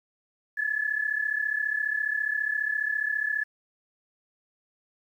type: tone pair together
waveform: sine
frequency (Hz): 1700 / 1734.7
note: G#6 / A6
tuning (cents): +40 / -25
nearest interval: unison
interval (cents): 35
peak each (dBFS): -28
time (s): 0.57-3.44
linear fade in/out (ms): 10
effects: 10-bit